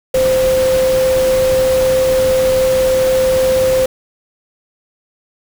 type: tone in noise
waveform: sine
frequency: 520 Hz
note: C5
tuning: 11 cents flat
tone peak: -10 dBFS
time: 0.14-3.86 s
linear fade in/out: 5 ms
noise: pink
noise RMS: -23 dBFS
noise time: 0.14-3.86 s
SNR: +10 dB
effects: none